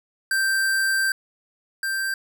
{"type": "tone pair in turn", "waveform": "square", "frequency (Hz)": [1568, 1574.4], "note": ["G6", "G6"], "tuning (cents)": [0, 7], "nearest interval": "unison", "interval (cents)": 7, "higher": "second", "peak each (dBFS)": [-20, -24], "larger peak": "first", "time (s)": [[0.31, 1.12], [1.83, 2.14]], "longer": "first", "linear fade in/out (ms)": 2, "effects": []}